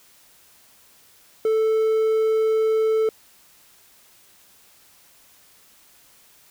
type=tone; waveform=triangle; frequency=440 Hz; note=A4; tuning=in tune; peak=-15 dBFS; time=1.45-3.09 s; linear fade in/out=2 ms; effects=white hiss -54 dBFS RMS until 6.5 s